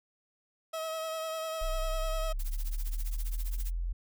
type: tone with vibrato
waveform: 30% pulse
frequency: 641 Hz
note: E5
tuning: 49 cents flat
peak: -31 dBFS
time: 0.73-2.33 s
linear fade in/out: 10 ms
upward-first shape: sine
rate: 10 Hz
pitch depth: 21 cents each way
type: exponential sweep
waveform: sine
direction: up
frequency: 31 to 43.65 Hz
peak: -30 dBFS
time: 1.61-3.93 s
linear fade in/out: 10 ms
type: noise with tremolo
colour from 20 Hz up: blue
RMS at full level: -42 dBFS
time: 2.39-3.71 s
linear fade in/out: 5 ms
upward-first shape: triangle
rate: 15 Hz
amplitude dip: 100%
effects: none